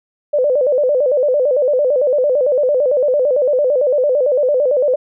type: tone with vibrato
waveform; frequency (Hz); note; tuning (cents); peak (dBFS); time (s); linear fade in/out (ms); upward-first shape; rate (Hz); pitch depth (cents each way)
sine; 546; C#5; -26; -11; 0.33-4.96; 10; square; 8.9; 130
effects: none